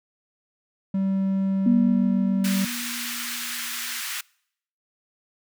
triangle tone, 193 Hz, G3, 27 cents flat, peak -19 dBFS, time 0.94-2.65 s, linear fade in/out 5 ms
sine tone with exponential decay, 240 Hz, B3, 49 cents flat, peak -15 dBFS, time 1.66-4.01 s, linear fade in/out 5 ms, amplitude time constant 510 ms
pink high-pass noise, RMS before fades -31 dBFS, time 2.44-4.21 s, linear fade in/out 5 ms, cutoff 1400 Hz, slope 24 dB/octave
effects noise-tail reverb RT60 0.7 s tail -26 dB re dry

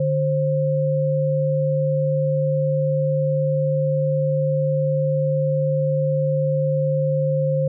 sine tone pair together, 148.45 / 529 Hz, D3 / C5, +19 / +19 cents, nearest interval octave + minor seventh, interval 2200 cents, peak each -20 dBFS, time 0-7.68 s, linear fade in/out 5 ms, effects none

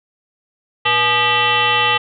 sine tone with frequency modulation, 1956 Hz, B6, 17 cents flat, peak -12 dBFS, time 0.85-1.98 s, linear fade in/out 10 ms, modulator 368 Hz, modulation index 3.6, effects none

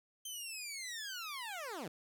15% pulse linear sweep, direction down, 3136 to 137.3 Hz, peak -35 dBFS, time 0.25-1.88 s, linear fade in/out 5 ms, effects none

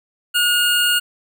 square tone pair together, 1443 / 2838 Hz, F#6 / F7, -44 / +27 cents, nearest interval octave, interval 1171 cents, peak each -19 / -17 dBFS, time 0.34-1 s, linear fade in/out 20 ms, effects none

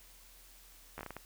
slowing click train, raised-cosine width 0.5 ms, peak -27 dBFS, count 7, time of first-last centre 0.98-1.167 s, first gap 12 ms, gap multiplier 1.38, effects added 41 Hz sine -60 dBFS peak until 1.25 s + white hiss -59 dBFS RMS until 1.25 s

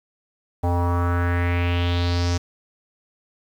square tone with low-pass filter sweep, 87.31 Hz, F2, in tune, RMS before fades -21 dBFS, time 0.63-2.38 s, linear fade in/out 10 ms, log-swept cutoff 780 to 6000 Hz, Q 3.6, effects 8-bit

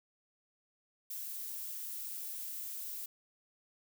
violet noise, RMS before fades -42 dBFS, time 1.1-3.06 s, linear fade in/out 5 ms, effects none

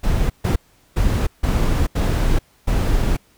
brown noise bursts at uneven times, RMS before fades -17 dBFS, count 6, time 0.03-0.3 / 0.44-0.56 / 0.96-1.27 / 1.43-1.87 / 1.95-2.39 / 2.67-3.17 s, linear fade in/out 10 ms, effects pink hiss -56 dBFS RMS until 3.37 s

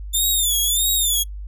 10% pulse tone with vibrato, 3547 Hz, A7, 13 cents sharp, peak -10 dBFS, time 0.13-1.24 s, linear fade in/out 20 ms, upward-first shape sine, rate 1.6 Hz, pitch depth 120 cents each way, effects noise-tail reverb RT60 0.1 s tail -26 dB re dry + added 50 Hz sine -29 dBFS peak until 1.47 s

